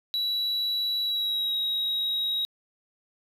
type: tone with pitch glide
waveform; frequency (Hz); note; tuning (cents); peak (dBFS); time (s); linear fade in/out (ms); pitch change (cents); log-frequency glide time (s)
sine; 3922 to 3813; B7 to A#7; -13 to +38; -22; 0.14-2.45; 0; -49; 1.02-1.56
effects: tanh soft clip ceiling -24 dBFS + 10-bit